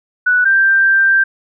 sine tone pair in turn, 1480 / 1575.9 Hz, F#6 / G6, 0 / +9 cents, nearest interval minor second, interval 109 cents, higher second, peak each -9 / -8 dBFS, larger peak second, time 0.26-0.45 / 0.45-1.24 s, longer second, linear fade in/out 10 ms, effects none

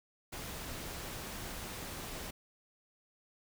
pink noise, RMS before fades -43 dBFS, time 0.32-2.31 s, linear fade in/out 10 ms, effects none

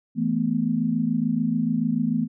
sine chord, E suspended fourth, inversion none, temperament equal, 164.81 / 220 / 246.9 Hz, E3 / A3 / B3, 0 / 0 / 0 cents, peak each -27 / -24 / -24 dBFS, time 0.15-2.28 s, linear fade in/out 50 ms, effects none

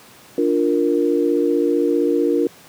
sine chord, Bb major, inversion first, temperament equal, 293.7 / 349.2 / 466.2 Hz, D4 / F4 / Bb4, 0 / 0 / 0 cents, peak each -19 dBFS, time 0.38-2.47 s, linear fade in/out 2 ms, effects pink hiss -45 dBFS RMS until 2.68 s + high-pass 150 Hz 12 dB/octave

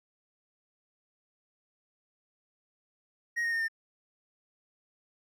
triangle tone with pitch steps, 1880 / 1855.2 / 1830.7 / 1806.5 Hz, A#6 / A#6 / A#6 / A6, +14 / -9 / -32 / +45 cents, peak -26 dBFS, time 3.36-3.684 s, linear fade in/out 20 ms, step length 81 ms, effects none

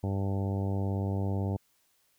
harmonic tone, 98 Hz, G2, in tune, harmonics 1 / 2 / 3 / 4 / 5 / 6 / 7 / 8 / 9, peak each -29 / -35 / -39 / -41 / -43 / -45 / -46 / -47 / -48 dBFS, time 0.03-1.57 s, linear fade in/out 10 ms, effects white hiss -70 dBFS RMS until 2.18 s

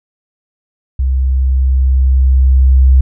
sine tone with level ramp, 65.41 Hz, C2, in tune, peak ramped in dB -10 to -3 dBFS, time 0.99-3.01 s, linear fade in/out 5 ms, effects none

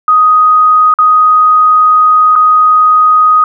sine tone with dropouts, 1249 Hz, D#6, 6 cents sharp, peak -3 dBFS, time 0.08-3.44 s, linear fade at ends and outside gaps 2 ms, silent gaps 0.94-0.987 / 2.355-2.36 s, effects none

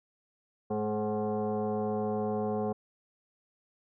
sine tone with frequency modulation, 106.3 Hz, G#2, 41 cents sharp, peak -28 dBFS, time 0.7-2.73 s, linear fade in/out 10 ms, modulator 319 Hz, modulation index 2, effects none

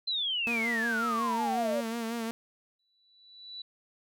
sine exponential sweep, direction down, 4130 to 554.4 Hz, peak -28 dBFS, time 0.07-1.81 s, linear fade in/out 10 ms
sawtooth tone with vibrato, 230 Hz, A#3, 23 cents flat, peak -28 dBFS, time 0.47-2.31 s, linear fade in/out 0 ms, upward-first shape sine, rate 5.5 Hz, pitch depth 48 cents each way
sine tone with exponential growth, 3954 Hz, B7, 1 cent sharp, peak -37 dBFS, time 2.79-3.62 s, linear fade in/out 5 ms, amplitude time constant 180 ms
effects none

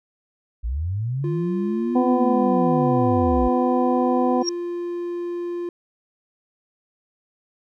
sine linear two-way sweep, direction up then down, 51.91 to 261.6 to 51.91 Hz, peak -22 dBFS, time 0.63-3.49 s, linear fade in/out 20 ms, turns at 2.04 s
triangle tone, 348.2 Hz, F4, 5 cents flat, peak -23 dBFS, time 1.24-5.69 s, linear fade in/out 2 ms
harmonic tone, 250.7 Hz, B3, 26 cents sharp, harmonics 1 / 2 / 3 / 4, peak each -20 / -23 / -24 / -28 dBFS, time 1.95-4.43 s, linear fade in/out 10 ms
sine tone with exponential growth, 5588 Hz, F8, in tune, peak -16 dBFS, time 4.41-4.49 s, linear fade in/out 2 ms, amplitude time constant 16 ms
effects none

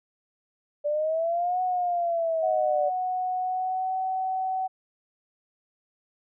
sine linear two-way sweep, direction up then down, 582 to 740 to 582 Hz, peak -23 dBFS, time 0.84-2.9 s, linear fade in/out 20 ms, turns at 1.62 s
sine tone with pitch glide, 737 to 754.2 Hz, F#5 to F#5, -7 to +33 cents, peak -25 dBFS, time 2.42-4.68 s, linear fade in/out 20 ms, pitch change +40 cents, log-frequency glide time 3.4-3.96 s
effects none

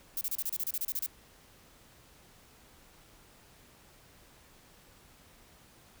violet noise bursts, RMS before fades -33 dBFS, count 13, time 0.17-1.063 s, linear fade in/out 2 ms, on 41 ms, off 30 ms, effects pink hiss -59 dBFS RMS until 6 s

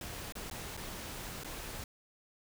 pink noise with dropouts, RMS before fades -43 dBFS, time 0.01-1.84 s, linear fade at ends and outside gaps 2 ms, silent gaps 0.323-0.353 / 0.5-0.511 / 0.768-0.774 / 1.436-1.445 s, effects none

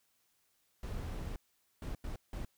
brown noise bursts at uneven times, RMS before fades -40 dBFS, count 4, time 0.83-1.36 / 1.82-1.95 / 2.04-2.16 / 2.33-2.45 s, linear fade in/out 2 ms, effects white hiss -75 dBFS RMS until 2.57 s

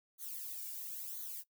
violet noise with flanger, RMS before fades -44 dBFS, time 0.18-1.44 s, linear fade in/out 50 ms, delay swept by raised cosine 0.38 to 1.58 ms, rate 0.99 Hz, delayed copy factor -0.85, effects noise-tail reverb RT60 0.1 s tail -18 dB re dry

